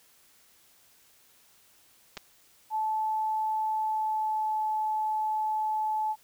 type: clicks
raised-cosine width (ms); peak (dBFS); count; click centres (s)
0.2; -21; 2; 2.17 / 2.175
type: tone with pitch glide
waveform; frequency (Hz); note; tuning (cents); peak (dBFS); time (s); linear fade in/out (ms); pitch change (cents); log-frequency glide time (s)
sine; 870 to 864; A5 to A5; -20 to -32; -26; 2.7-6.16; 50; -12; 3.7-4.62
effects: white hiss -61 dBFS RMS until 6.23 s